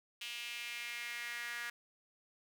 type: tone with high-pass filter sweep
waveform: sawtooth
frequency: 238.1 Hz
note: A#3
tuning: 37 cents sharp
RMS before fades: -43 dBFS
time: 0.21-1.7 s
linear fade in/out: 5 ms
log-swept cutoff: 2800 to 1700 Hz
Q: 3.7
effects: none